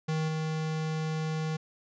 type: tone with level steps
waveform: square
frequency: 157.5 Hz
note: D#3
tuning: 21 cents sharp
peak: -28 / -30 dBFS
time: 0.08-1.57 s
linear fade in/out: 10 ms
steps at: 0.28 s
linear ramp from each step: 5 ms
effects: resampled to 16000 Hz